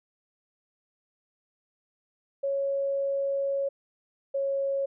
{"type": "tone pair in turn", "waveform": "sine", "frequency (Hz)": [553, 550.1], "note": ["C#5", "C#5"], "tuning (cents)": [-4, -13], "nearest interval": "unison", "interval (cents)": 9, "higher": "first", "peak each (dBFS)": [-25, -25], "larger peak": "neither", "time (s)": [[2.43, 3.69], [4.34, 4.86]], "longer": "first", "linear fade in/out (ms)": 10, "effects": []}